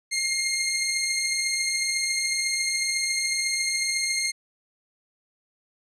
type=beating tone pair; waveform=15% pulse; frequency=2113 / 2127 Hz; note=C7 / C7; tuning=+16 / +28 cents; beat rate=14 Hz; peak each=-26 / -18 dBFS; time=0.11-4.32 s; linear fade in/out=20 ms; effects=resampled to 24000 Hz